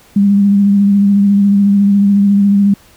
sine tone with vibrato, 200.6 Hz, G3, 40 cents sharp, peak -6 dBFS, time 0.16-2.74 s, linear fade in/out 5 ms, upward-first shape sine, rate 14 Hz, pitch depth 23 cents each way, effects pink hiss -45 dBFS RMS until 2.96 s

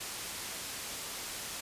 white low-pass noise, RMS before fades -41 dBFS, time 0-1.61 s, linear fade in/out 10 ms, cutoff 10000 Hz, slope 12 dB/octave, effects resampled to 32000 Hz

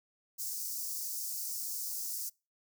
white high-pass noise, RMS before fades -38 dBFS, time 0.38-2.3 s, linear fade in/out 20 ms, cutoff 4900 Hz, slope 48 dB/octave, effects noise-tail reverb RT60 0.3 s tail -26 dB re dry

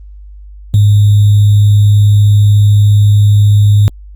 sine tone with sample-and-hold, 103.3 Hz, G#2, 9 cents flat, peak -3 dBFS, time 0.74-3.88 s, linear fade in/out 0 ms, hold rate 3675 Hz, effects added 50 Hz sine -29 dBFS peak until 4.15 s + Opus 24 kbps

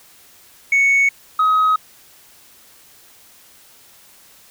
sine tone pair in turn, 2218 / 1266.5 Hz, C#7 / D#6, 0 / +30 cents, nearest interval minor seventh, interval 970 cents, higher first, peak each -9 / -10 dBFS, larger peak first, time 0.72-1.09 / 1.39-1.76 s, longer neither, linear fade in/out 5 ms, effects tanh soft clip ceiling -10 dBFS + white hiss -48 dBFS RMS until 4.5 s

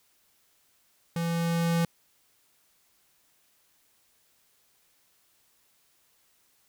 square tone with level ramp, 168.1 Hz, E3, 34 cents sharp, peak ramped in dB -28 to -23 dBFS, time 1.16-1.85 s, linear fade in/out 2 ms, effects white hiss -67 dBFS RMS until 6.68 s

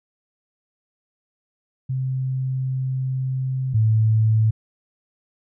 sine tone pair in turn, 130.81 / 110 Hz, C3 / A2, 0 / 0 cents, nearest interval minor third, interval 300 cents, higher first, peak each -21 / -14 dBFS, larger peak second, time 1.89-3.74 / 3.74-4.51 s, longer first, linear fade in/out 10 ms, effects none

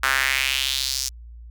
sawtooth tone with high-pass filter sweep, 133.6 Hz, C3, 36 cents sharp, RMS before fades -23 dBFS, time 0.03-1.09 s, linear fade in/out 5 ms, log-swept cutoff 1400 to 5800 Hz, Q 2.8, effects added 58 Hz sine -38 dBFS peak until 1.5 s

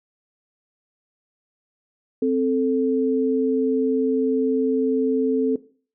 sine tone pair together, 261.6 / 440 Hz, C4 / A4, 0 / 0 cents, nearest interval major sixth, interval 900 cents, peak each -20 dBFS, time 2.22-5.56 s, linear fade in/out 5 ms, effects noise-tail reverb RT60 0.4 s tail -17 dB re dry

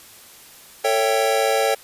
square chord, A dominant seventh, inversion none, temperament equal with one note detuned, 446.1 / 554.4 / 659.3 / 784 Hz, A4 / C#5 / E5 / G5, +24 / 0 / 0 / 0 cents, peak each -23 / -22 / -27 / -23 dBFS, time 0.84-1.75 s, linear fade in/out 10 ms, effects white hiss -45 dBFS RMS until 1.83 s + resampled to 32000 Hz

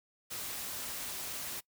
white noise, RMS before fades -40 dBFS, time 0.3-1.61 s, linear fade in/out 20 ms, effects noise-tail reverb RT60 0.1 s tail -22 dB re dry

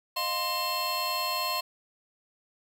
square tone cluster, 616 / 706 / 1046 / 2682 / 4289 Hz, D#5 / F5 / C6 / E7 / C8, -17 / +19 / -1 / +29 / +42 cents, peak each -40 / -38 / -32 / -37 / -33 dBFS, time 0.16-1.61 s, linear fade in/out 10 ms, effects 10-bit

